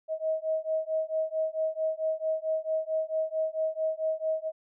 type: beating tone pair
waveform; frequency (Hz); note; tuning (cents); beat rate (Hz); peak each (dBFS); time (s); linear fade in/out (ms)
sine; 632 / 636.5; D#5 / D#5; +27 / +39; 4.5; -30; 0.08-4.52; 50
effects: none